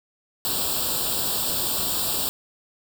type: noise with comb filter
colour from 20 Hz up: white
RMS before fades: -25 dBFS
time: 0.45-2.29 s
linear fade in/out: 0 ms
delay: 0.24 ms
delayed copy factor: +0.9
effects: none